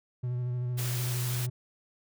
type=tone with vibrato; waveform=triangle; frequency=123.47 Hz; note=B2; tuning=in tune; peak=-27 dBFS; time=0.23-1.5 s; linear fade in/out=10 ms; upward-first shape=square; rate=13 Hz; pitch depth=18 cents each way
type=noise; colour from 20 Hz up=white; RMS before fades=-37 dBFS; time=0.77-1.47 s; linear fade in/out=20 ms
effects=none